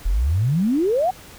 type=exponential sweep; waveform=sine; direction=up; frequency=38.32 to 780 Hz; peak=-16 dBFS; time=0.05-1.11 s; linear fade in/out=10 ms; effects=pink hiss -43 dBFS RMS until 1.38 s